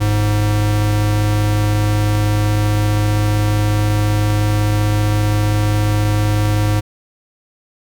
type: tone pair together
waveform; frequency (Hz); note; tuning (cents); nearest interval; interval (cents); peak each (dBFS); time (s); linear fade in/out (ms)
square; 49.96 / 104.8; G1 / G#2; +34 / +16; octave + minor second; 1282; -23 / -14; 0-6.81; 20
effects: none